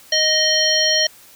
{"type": "harmonic tone with a mistuned harmonic", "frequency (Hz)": 622.3, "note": "D#5", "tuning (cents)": 0, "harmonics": [1, 3, 5, 7, 9], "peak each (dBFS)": [-22, -22, -20, -20, -19], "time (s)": [0.12, 1.07], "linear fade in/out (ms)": 5, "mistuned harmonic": 7, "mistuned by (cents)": -31, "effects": ["white hiss -46 dBFS RMS until 1.35 s"]}